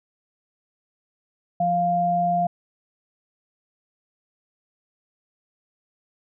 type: tone pair together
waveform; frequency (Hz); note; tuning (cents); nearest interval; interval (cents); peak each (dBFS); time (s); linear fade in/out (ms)
sine; 174.6 / 698.9; F3 / F5; 0 / +1; 2 octaves; 2401; -27 / -19; 1.6-2.47; 5
effects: none